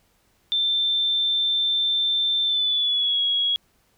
sine tone with pitch glide, 3560 to 3322 Hz, A7 to G#7, +20 to 0 cents, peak -19 dBFS, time 0.52-3.56 s, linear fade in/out 0 ms, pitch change -120 cents, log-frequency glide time 2.44-3.21 s, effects pink hiss -64 dBFS RMS until 3.97 s

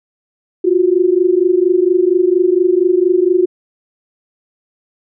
sine tone pair together, 349.2 / 373.5 Hz, F4 / F#4, 0 / +16 cents, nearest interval minor second, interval 116 cents, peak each -12 dBFS, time 0.64-3.46 s, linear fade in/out 10 ms, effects none

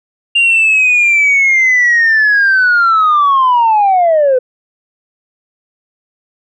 sine linear sweep, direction down, 2799 to 493.9 Hz, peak -5 dBFS, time 0.35-4.39 s, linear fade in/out 10 ms, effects tanh soft clip ceiling -4 dBFS

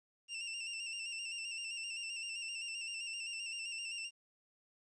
sawtooth tone with vibrato, 2732 Hz, F7, 39 cents flat, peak -37 dBFS, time 0.28-4.11 s, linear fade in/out 50 ms, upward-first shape square, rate 7.7 Hz, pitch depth 39 cents each way, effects resampled to 22050 Hz + 12-bit

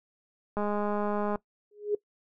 click train, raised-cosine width 1 ms, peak -18 dBFS, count 164, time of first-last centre 0.57-1.357 s, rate 207 Hz
sine tone with exponential growth, 415.3 Hz, G#4, in tune, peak -21 dBFS, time 1.71-1.95 s, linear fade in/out 5 ms, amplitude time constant 51 ms
effects noise-tail reverb RT60 0.1 s tail -20 dB re dry

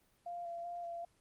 sine tone with vibrato, 690 Hz, F5, 21 cents flat, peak -40 dBFS, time 0.26-1.05 s, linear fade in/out 5 ms, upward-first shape square, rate 2.6 Hz, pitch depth 16 cents each way, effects pink hiss -72 dBFS RMS until 1.2 s + Opus 24 kbps

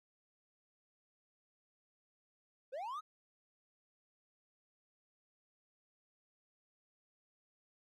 triangle linear sweep, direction up, 481.2 to 1304 Hz, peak -38 dBFS, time 2.72-3.01 s, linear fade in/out 20 ms, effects none

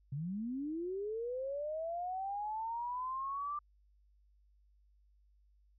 sine linear sweep, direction up, 130.81 to 1187 Hz, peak -36 dBFS, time 0.12-3.59 s, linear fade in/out 5 ms, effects added 50 Hz sine -65 dBFS peak until 5.78 s

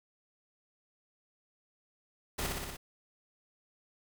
pink noise with echo, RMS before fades -35 dBFS, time 2.38-2.47 s, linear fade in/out 10 ms, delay 60 ms, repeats 5, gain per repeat -2 dB, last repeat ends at 2.77 s, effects none

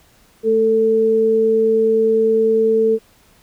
sine tone pair together, 220 / 445.1 Hz, A3 / A4, 0 / +20 cents, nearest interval octave, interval 1220 cents, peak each -22 / -12 dBFS, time 0.43-2.99 s, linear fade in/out 50 ms, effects pink hiss -53 dBFS RMS until 3.42 s

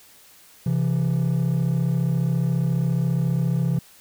triangle tone pair together, 133.02 / 167.6 Hz, C3 / E3, +29 / +29 cents, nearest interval major third, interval 400 cents, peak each -19 dBFS, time 0.66-3.79 s, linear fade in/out 5 ms, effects tanh soft clip ceiling -13 dBFS + white hiss -51 dBFS RMS until 4 s

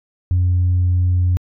sine tone, 89.7 Hz, F2, 47 cents sharp, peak -11 dBFS, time 0.31-1.37 s, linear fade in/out 0 ms, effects tanh soft clip ceiling -10 dBFS

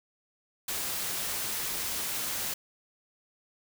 white noise, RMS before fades -33 dBFS, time 0.68-2.54 s, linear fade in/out 5 ms, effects none

